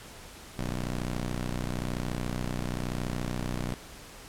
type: ring-modulated tone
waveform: 15% pulse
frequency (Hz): 61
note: B1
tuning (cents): -21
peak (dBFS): -21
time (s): 0.59-3.74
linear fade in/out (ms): 0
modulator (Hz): 77.8
effects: pink hiss -47 dBFS RMS until 4.28 s + low-pass 12000 Hz 12 dB/octave